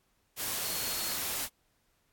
sine tone in noise, 4314 Hz, C#8, 48 cents flat, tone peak -40 dBFS, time 0.62-1.18 s, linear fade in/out 50 ms, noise white, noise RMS -34 dBFS, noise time 0.36-1.49 s, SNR -9 dB, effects pink hiss -73 dBFS RMS until 2.12 s + AAC 64 kbps

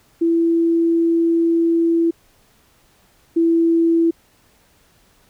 sine tone pair in turn, 333.6 / 332.3 Hz, E4 / E4, +21 / +14 cents, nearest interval unison, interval 7 cents, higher first, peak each -13 / -12 dBFS, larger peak second, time 0.21-2.11 / 3.36-4.11 s, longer first, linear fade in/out 10 ms, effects pink hiss -56 dBFS RMS until 5.29 s

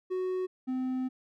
triangle tone pair in turn, 370 / 257.3 Hz, F#4 / C4, 0 / -29 cents, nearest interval tritone, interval 629 cents, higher first, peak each -27 / -27 dBFS, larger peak neither, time 0.1-0.47 / 0.67-1.09 s, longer second, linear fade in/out 20 ms, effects none

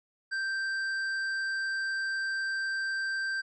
sine tone with hard clipping, 1568 Hz, G6, in tune, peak -31 dBFS, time 0.31-3.42 s, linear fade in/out 20 ms, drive 7 dB, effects resampled to 22050 Hz

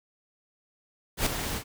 pink noise with ADSR envelope, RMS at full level -23 dBFS, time 1.17-1.64 s, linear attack 93 ms, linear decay 4 ms, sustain -9 dB, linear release 79 ms, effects none

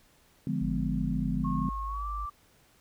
sine chord, D diminished seventh, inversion none, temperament equal with one note detuned, 146.83 / 174.61 / 207.7 / 252.1 Hz, D3 / F3 / Ab3 / Cb4, 0 / 0 / 0 / +36 cents, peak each -33 dBFS, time 0.47-1.69 s, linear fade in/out 2 ms
sine tone, 52.1 Hz, G#1, 6 cents sharp, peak -34 dBFS, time 0.61-2.26 s, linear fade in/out 10 ms
sine tone with pitch glide, 1087 to 1171.8 Hz, C#6 to D6, -34 to -4 cents, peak -34 dBFS, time 1.44-2.3 s, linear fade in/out 10 ms, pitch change +130 cents, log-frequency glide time 1.86-2.07 s
effects pink hiss -63 dBFS RMS until 2.8 s

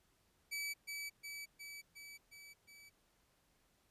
sawtooth tone with echo, 2295 Hz, D7, 40 cents flat, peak -36 dBFS, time 0.51-0.74 s, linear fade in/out 20 ms, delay 360 ms, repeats 6, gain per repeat -3 dB, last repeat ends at 2.9 s, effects pink hiss -75 dBFS RMS until 3.9 s + resampled to 32000 Hz

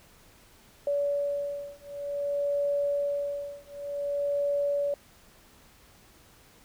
sine beating tone pair, 571 / 571.54 Hz, D5 / D5, -49 / -47 cents, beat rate 0.54 Hz, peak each -30 dBFS, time 0.87-4.94 s, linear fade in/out 2 ms, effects pink hiss -57 dBFS RMS until 6.64 s

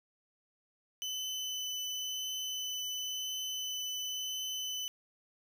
30% pulse tone with vibrato, 3016 Hz, F#7, 32 cents sharp, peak -33 dBFS, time 1.02-4.88 s, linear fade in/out 0 ms, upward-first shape triangle, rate 0.95 Hz, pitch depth 9 cents each way, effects none

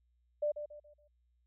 sine tone with echo, 593 Hz, D5, 17 cents sharp, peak -29 dBFS, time 0.42-0.52 s, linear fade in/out 10 ms, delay 140 ms, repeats 4, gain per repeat -9 dB, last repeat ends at 1.08 s, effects added 60 Hz sine -70 dBFS peak until 1.46 s

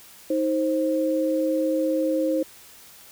sine tone pair together, 315.1 / 527.5 Hz, D#4 / C5, +22 / +14 cents, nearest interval major sixth, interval 892 cents, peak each -23 dBFS, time 0.3-2.43 s, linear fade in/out 5 ms, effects white hiss -48 dBFS RMS until 3.11 s

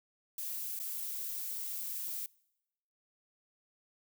violet noise with dropouts, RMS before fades -39 dBFS, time 0.38-2.26 s, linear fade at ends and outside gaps 1 ms, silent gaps 0.791-0.799 s, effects noise-tail reverb RT60 0.9 s tail -25 dB re dry

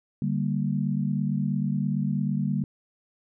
sine chord, G minor, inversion second, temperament equal, 146.83 / 196 / 233.1 Hz, D3 / G3 / Bb3, 0 / 0 / 0 cents, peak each -27 / -27 / -30 dBFS, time 0.22-2.64 s, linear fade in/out 2 ms, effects none

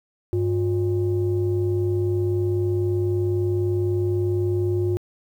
sine tone pair together, 99.9 / 356 Hz, G2 / F4, +33 / +33 cents, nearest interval octave + minor seventh, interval 2200 cents, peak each -21 dBFS, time 0.33-4.97 s, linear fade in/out 0 ms, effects tanh soft clip ceiling -14 dBFS + 9-bit

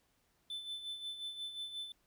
triangle tone with tremolo, 3520 Hz, A7, in tune, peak -37 dBFS, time 0.5-1.92 s, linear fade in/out 2 ms, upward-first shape sine, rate 5.6 Hz, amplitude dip 60%, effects pink hiss -75 dBFS RMS until 2.06 s

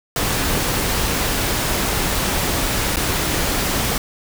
pink noise with dropouts, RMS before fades -20 dBFS, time 0.16-3.98 s, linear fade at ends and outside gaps 2 ms, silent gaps 2.96-2.968 s, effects none

